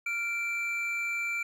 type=tone pair together; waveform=triangle; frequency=1393 / 2343 Hz; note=F6 / D7; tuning=-5 / -5 cents; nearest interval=major sixth; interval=900 cents; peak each=-37 / -28 dBFS; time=0.06-1.43 s; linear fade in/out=5 ms; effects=none